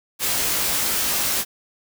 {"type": "noise with comb filter", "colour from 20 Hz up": "white", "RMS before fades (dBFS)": -22, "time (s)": [0.19, 1.45], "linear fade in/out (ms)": 50, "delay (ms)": 18, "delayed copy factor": 0.75, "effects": []}